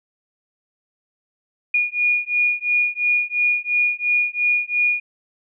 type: beating tone pair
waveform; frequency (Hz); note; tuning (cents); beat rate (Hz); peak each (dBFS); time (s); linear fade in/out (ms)
sine; 2440 / 2442.9; D#7 / D#7; -34 / -32; 2.9; -20; 1.74-5; 5
effects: none